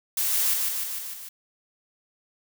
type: noise with echo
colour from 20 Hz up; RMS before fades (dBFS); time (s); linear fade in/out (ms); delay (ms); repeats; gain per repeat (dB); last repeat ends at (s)
blue; -25; 0.17-0.54; 5; 150; 5; -3; 1.29
effects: none